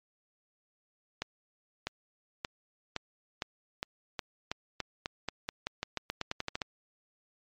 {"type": "accelerating click train", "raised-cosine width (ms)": 0.2, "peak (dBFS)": -15, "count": 22, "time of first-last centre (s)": [1.22, 6.618], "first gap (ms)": 650, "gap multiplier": 0.89, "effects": ["low-pass 6000 Hz 12 dB/octave", "MP3 64 kbps"]}